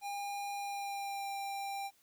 square tone with pitch glide, 807 to 792.7 Hz, G#5 to G5, -50 to +19 cents, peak -38 dBFS, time 0.01-1.91 s, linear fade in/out 50 ms, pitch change -31 cents, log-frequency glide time 0.53-1.29 s, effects white hiss -69 dBFS RMS until 2.02 s

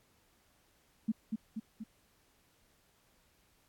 sine tone with echo, 220 Hz, A3, in tune, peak -27 dBFS, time 1.08-1.12 s, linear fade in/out 10 ms, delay 240 ms, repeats 3, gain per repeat -4 dB, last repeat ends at 1.84 s, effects pink hiss -70 dBFS RMS until 3.68 s + AAC 64 kbps

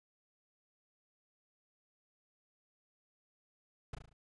brown noise with echo, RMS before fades -39 dBFS, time 3.93-3.95 s, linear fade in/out 5 ms, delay 36 ms, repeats 5, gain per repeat -5 dB, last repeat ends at 4.13 s, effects resampled to 22050 Hz

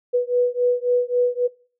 sine beating tone pair, 489.5 / 493.2 Hz, B4 / B4, -15 / -2 cents, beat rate 3.7 Hz, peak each -20 dBFS, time 0.13-1.48 s, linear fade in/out 20 ms, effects noise-tail reverb RT60 0.4 s tail -21 dB re dry

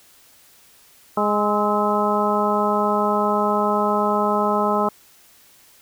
harmonic tone with a mistuned harmonic, 207.7 Hz, G#3, in tune, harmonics 1 / 2 / 3 / 4 / 5 / 6, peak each -24 / -24 / -24 / -24 / -24 / -24 dBFS, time 1.17-4.89 s, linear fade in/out 5 ms, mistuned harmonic 6, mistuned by +61 cents, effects white hiss -52 dBFS RMS until 5.81 s

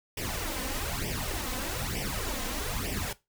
pink noise with flanger, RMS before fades -33 dBFS, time 0.17-3.13 s, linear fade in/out 5 ms, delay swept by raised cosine 0.36 to 3.96 ms, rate 1.1 Hz, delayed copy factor +0.75, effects noise-tail reverb RT60 0.2 s tail -17 dB re dry

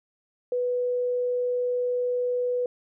sine tone, 493.4 Hz, B4, 2 cents flat, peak -23 dBFS, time 0.52-2.66 s, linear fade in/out 2 ms, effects none

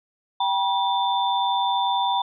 sine tone cluster, 782 / 967 / 3545 Hz, G5 / B5 / A7, -4 / -37 / +12 cents, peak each -24 / -22 / -28 dBFS, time 0.4-2.22 s, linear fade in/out 5 ms, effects none

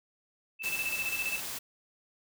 sine tone with tremolo, 2637 Hz, E7, in tune, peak -29 dBFS, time 0.59-1.41 s, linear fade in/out 50 ms, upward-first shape square, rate 15 Hz, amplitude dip 60%
white noise, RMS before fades -38 dBFS, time 0.63-1.59 s, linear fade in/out 10 ms
effects none

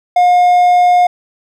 triangle tone, 715 Hz, F5, 41 cents sharp, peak -4 dBFS, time 0.16-1.07 s, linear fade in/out 5 ms, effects none

